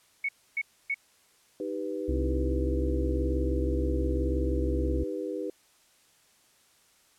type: tone bursts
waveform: sine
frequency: 2217 Hz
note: C#7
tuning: in tune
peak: -26 dBFS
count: 3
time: 0.24-0.944 s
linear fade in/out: 5 ms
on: 48 ms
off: 280 ms
type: chord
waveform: sine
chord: Eb augmented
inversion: none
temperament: equal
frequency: 311.1 / 392 / 493.9 Hz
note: Eb4 / G4 / B4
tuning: 0 / 0 / 0 cents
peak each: -35 dBFS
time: 1.6-5.5 s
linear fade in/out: 2 ms
type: harmonic tone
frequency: 66 Hz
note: C2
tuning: 16 cents sharp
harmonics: 1 / 2 / 4 / 5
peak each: -27 / -39 / -36 / -35 dBFS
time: 2.08-5.04 s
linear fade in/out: 10 ms
effects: white hiss -63 dBFS RMS until 7.18 s + low-pass 11000 Hz 12 dB/octave